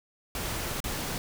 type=noise with dropouts; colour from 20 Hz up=pink; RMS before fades=-33 dBFS; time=0.35-1.18 s; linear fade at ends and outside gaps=1 ms; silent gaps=0.803-0.841 s; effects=none